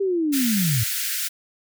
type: linear sweep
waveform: sine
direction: down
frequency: 401.9 to 103.83 Hz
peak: -19 dBFS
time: 0-0.84 s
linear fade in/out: 10 ms
type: high-pass noise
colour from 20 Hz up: white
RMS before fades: -26 dBFS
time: 0.32-1.29 s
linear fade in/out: 20 ms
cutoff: 1400 Hz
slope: 96 dB/octave
effects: none